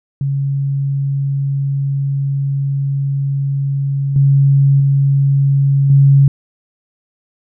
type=tone with level steps; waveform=sine; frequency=138.59 Hz; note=C#3; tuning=in tune; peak=-14 / -7 / -9 / -5 dBFS; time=0.21-6.28 s; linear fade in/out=2 ms; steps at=4.16 / 4.8 / 5.9 s; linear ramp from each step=2 ms; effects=none